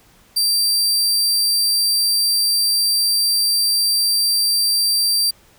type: tone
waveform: sawtooth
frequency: 4699 Hz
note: D8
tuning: in tune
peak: -12 dBFS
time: 0.36-5.31 s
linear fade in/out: 10 ms
effects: pink hiss -52 dBFS RMS until 5.58 s